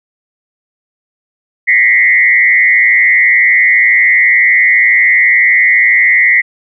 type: tone with frequency modulation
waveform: sine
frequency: 2025 Hz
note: B6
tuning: 43 cents sharp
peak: -5 dBFS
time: 1.67-6.42 s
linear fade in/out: 20 ms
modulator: 112 Hz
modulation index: 1.2
effects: none